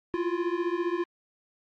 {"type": "beating tone pair", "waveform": "square", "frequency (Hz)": [340.1, 355.1], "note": ["F4", "F4"], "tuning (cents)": [-46, 29], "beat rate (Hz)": 15, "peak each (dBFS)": -30, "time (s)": [0.14, 1.04], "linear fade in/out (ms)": 0, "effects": ["low-pass 2000 Hz 12 dB/octave", "Opus 48 kbps"]}